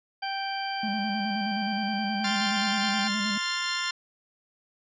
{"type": "harmonic tone", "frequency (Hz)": 783, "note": "G5", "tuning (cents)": -2, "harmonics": [1, 2, 3, 4, 6], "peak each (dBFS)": [-31, -36, -39, -39, -38], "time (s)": [0.22, 3.08], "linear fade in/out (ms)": 10}
{"type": "tone with vibrato", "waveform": "triangle", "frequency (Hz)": 207.7, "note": "G#3", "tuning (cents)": 0, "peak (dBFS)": -27, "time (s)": [0.83, 3.38], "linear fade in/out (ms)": 5, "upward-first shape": "square", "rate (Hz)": 9.5, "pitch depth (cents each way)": 59}
{"type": "chord", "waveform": "15% pulse", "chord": "F major", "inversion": "second", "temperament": "equal", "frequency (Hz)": [1046.5, 1396.9, 1760], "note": ["C6", "F6", "A6"], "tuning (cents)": [0, 0, 0], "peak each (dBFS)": -25, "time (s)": [2.24, 3.91], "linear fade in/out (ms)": 5}
{"effects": ["resampled to 16000 Hz"]}